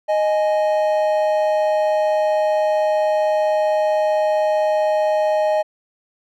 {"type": "tone pair together", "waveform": "triangle", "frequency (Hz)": [620, 835.6], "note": ["D#5", "G#5"], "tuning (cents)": [-6, 10], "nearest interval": "perfect fourth", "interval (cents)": 516, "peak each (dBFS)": [-14, -20], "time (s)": [0.08, 5.63], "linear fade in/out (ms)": 20, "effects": []}